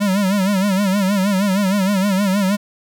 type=tone with vibrato; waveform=square; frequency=196 Hz; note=G3; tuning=in tune; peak=-15 dBFS; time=0-2.57 s; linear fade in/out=20 ms; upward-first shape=sine; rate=6.4 Hz; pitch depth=100 cents each way; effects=none